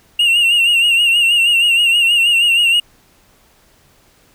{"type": "tone with vibrato", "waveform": "triangle", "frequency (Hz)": 2794, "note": "F7", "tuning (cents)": 0, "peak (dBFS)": -8, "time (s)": [0.19, 2.8], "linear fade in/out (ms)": 5, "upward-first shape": "sine", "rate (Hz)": 6.3, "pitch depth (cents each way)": 60, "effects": ["pink hiss -52 dBFS RMS until 4.34 s"]}